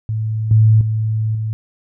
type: tone with level steps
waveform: sine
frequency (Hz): 109.6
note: A2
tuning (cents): -6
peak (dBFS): -17 / -7 / -15 / -18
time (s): 0.09-1.53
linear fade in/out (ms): 0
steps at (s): 0.51 / 0.81 / 1.35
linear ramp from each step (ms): 2
effects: none